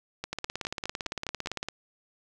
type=two click trains; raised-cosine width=0.2 ms; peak=-16 / -15 dBFS; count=7 / 25; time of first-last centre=0.24-1.472 / 0.33-1.686 s; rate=4.87 / 17.7 Hz; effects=none